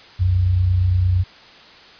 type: tone pair together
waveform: sine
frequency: 63 / 91.66 Hz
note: B1 / F#2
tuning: +35 / -16 cents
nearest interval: tritone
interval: 649 cents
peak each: -24 / -14 dBFS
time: 0.19-1.24 s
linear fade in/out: 20 ms
effects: white hiss -44 dBFS RMS until 1.99 s + resampled to 11025 Hz